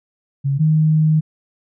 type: tone pair in turn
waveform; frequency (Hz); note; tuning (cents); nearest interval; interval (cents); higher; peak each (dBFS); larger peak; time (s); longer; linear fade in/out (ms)
sine; 138.59 / 155.89; C#3 / D#3; 0 / +4; major second; 204; second; -15 / -11; second; 0.44-0.59 / 0.59-1.21; second; 20
effects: none

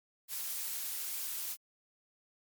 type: noise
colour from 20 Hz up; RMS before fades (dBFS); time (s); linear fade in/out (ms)
blue; -38; 0.28-1.57; 50
effects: MP3 96 kbps

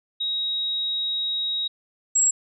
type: tone pair in turn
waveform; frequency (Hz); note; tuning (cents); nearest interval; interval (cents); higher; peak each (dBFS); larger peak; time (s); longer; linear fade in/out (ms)
sine; 3800 / 7637; A#7 / A#8; +33 / +41; octave; 1208; second; -23 / -16; second; 0.2-1.68 / 2.15-2.31; first; 10
effects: none

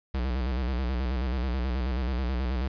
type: tone with vibrato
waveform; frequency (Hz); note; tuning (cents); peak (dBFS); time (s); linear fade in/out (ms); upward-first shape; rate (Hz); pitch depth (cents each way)
square; 63.2; B1; +41; -27; 0.14-2.68; 5; square; 9.3; 92
effects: resampled to 11025 Hz + 9-bit

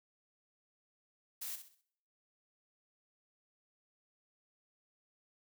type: noise with echo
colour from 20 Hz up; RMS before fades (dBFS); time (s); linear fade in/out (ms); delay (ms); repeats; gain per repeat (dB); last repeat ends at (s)
blue; -42; 1.41-1.56; 10; 64; 4; -9; 1.816
effects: noise-tail reverb RT60 0.7 s tail -23 dB re dry

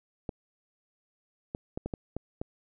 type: clicks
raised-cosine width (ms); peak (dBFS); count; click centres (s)
2; -20; 7; 0.292 / 1.549 / 1.775 / 1.86 / 1.938 / 2.166 / 2.415
effects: none

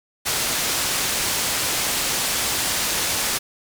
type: low-pass noise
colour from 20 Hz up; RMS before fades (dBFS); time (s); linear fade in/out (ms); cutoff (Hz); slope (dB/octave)
white; -23; 0.25-3.39; 20; 9800; 12
effects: none

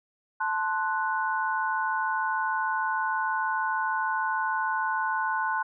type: chord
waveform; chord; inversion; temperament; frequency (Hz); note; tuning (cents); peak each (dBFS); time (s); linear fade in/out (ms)
sine; F# diminished; first; equal; 880 / 1046.5 / 1480; A5 / C6 / F#6; 0 / 0 / 0; -29 / -30 / -29; 0.4-5.63; 10
effects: none

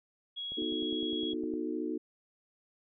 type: tone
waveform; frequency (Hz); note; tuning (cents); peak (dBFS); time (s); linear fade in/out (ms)
sine; 3322; G#7; 0; -36; 0.36-1.34; 20
type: click train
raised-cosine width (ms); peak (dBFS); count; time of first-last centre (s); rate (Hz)
2; -36; 11; 0.52-1.538; 9.82
type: chord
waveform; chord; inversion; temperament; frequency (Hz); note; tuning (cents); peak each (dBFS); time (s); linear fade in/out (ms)
sine; B dominant seventh; none; equal with one note detuned; 246.9 / 311.1 / 363.8 / 440; B3 / D#4 / F#4 / A4; 0 / 0 / -29 / 0; -39 / -35 / -38 / -41; 0.57-1.98; 10
effects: none

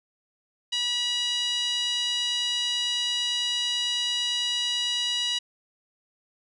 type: tone with band-pass filter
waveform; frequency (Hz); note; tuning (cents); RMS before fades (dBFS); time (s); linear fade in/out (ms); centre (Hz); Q
5% pulse; 969; B5; -33; -27; 0.72-5.39; 10; 3300; 5.8
effects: resampled to 24000 Hz

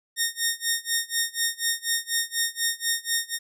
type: tone with tremolo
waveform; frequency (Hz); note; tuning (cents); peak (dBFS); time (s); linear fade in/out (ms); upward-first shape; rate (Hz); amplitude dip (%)
10% pulse; 1845; A#6; -18; -12; 0.16-3.39; 50; sine; 4.1; 95
effects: none

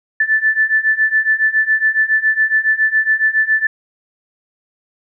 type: beating tone pair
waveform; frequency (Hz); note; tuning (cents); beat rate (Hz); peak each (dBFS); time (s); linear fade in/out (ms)
sine; 1751 / 1758.2; A6 / A6; -9 / -2; 7.2; -16 / -14; 0.2-3.67; 5
effects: none

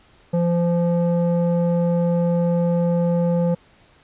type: tone with low-pass filter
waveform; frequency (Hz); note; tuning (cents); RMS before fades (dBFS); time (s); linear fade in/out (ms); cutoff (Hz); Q
square; 172; F3; -26; -19; 0.33-3.55; 10; 590; 2
effects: pink hiss -54 dBFS RMS until 4.03 s + resampled to 8000 Hz

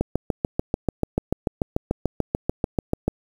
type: click train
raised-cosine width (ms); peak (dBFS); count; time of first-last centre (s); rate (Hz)
2; -7; 22; 0.01-3.08; 6.84
effects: 7-bit

